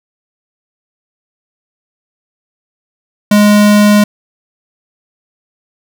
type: tone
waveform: square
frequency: 207.7 Hz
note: G#3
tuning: in tune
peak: -5 dBFS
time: 3.31-4.04 s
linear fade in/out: 5 ms
effects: none